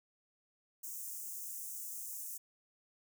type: high-pass noise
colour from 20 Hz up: white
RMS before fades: -44 dBFS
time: 0.83-2.38 s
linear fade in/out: 10 ms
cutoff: 6200 Hz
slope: 48 dB/octave
effects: none